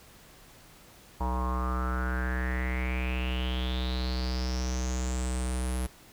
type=tone with low-pass filter sweep; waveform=square; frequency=63.1 Hz; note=B1; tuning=38 cents sharp; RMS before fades=-30 dBFS; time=1.2-5.87 s; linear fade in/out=10 ms; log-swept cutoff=930 to 11000 Hz; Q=8.2; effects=pink hiss -54 dBFS RMS until 6.12 s

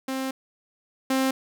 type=tone pair in turn; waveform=sawtooth; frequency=264.5 / 264.5 Hz; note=C4 / C4; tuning=+19 / +19 cents; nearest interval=unison; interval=0 cents; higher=neither; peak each=-23 / -17 dBFS; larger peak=second; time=0.08-0.31 / 1.1-1.31 s; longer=first; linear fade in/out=5 ms; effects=none

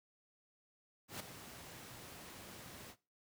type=noise with ADSR envelope; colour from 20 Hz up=pink; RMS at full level=-42 dBFS; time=1.08-2.96 s; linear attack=120 ms; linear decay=6 ms; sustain=-10 dB; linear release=66 ms; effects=noise-tail reverb RT60 0.3 s tail -19 dB re dry + high-pass 80 Hz 12 dB/octave

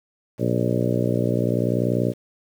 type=harmonic tone with a mistuned harmonic; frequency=60.4 Hz; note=B1; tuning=38 cents flat; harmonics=2 / 3 / 4 / 5 / 6 / 7 / 8 / 9 / 10; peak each=-24 / -26 / -27 / -28 / -29 / -29 / -30 / -31 / -31 dBFS; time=0.38-2.14 s; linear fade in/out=50 ms; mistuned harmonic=10; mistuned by=-26 cents; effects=8-bit

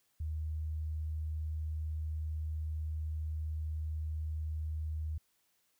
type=tone; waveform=sine; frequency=77.8 Hz; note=D#2; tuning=in tune; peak=-34 dBFS; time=0.2-5.18 s; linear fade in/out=5 ms; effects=white hiss -75 dBFS RMS until 5.79 s

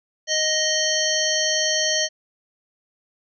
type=harmonic tone; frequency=622.3 Hz; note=D#5; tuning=in tune; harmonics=1 / 3 / 5 / 7 / 9 / 10; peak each=-26 / -26 / -26 / -26 / -26 / -26 dBFS; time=0.27-2.09 s; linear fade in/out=50 ms; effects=none

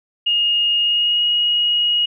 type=tone with pitch glide; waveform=sine; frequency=2852 to 2888 Hz; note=F7 to F#7; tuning=+36 to -43 cents; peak=-14 dBFS; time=0.26-2.06 s; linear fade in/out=10 ms; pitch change=+21 cents; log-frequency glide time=0.8-1.24 s; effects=none

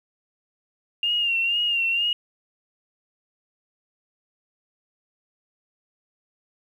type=tone with vibrato; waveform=sine; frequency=2794 Hz; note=F7; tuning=in tune; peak=-20 dBFS; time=1.03-2.13 s; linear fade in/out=2 ms; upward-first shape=sine; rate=2.1 Hz; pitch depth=56 cents each way; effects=9-bit

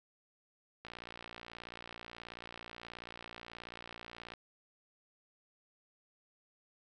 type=click train; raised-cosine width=0.3 ms; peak=-30 dBFS; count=205; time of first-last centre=0.85-4.337 s; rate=58.5 Hz; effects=none

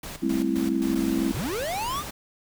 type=noise with tremolo; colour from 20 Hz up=pink; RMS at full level=-37 dBFS; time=0.03-0.95 s; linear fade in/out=5 ms; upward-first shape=square; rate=3.8 Hz; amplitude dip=70%
type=chord; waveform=sine; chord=A minor seventh; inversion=third; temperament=just; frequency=198 / 220 / 264 / 330 Hz; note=G3 / A3 / C4 / E4; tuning=+18 / 0 / +16 / +2 cents; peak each=-29 / -30 / -26 / -26 dBFS; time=0.22-1.32 s; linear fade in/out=10 ms
type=noise; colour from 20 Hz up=pink; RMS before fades=-36 dBFS; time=0.95-2.11 s; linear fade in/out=10 ms
type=linear sweep; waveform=square; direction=up; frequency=31.48 to 1250 Hz; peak=-28 dBFS; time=1.32-2.04 s; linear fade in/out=50 ms
effects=none

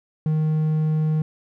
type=tone; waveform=triangle; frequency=155.56 Hz; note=D#3; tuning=in tune; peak=-16 dBFS; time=0.26-1.22 s; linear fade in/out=2 ms; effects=none

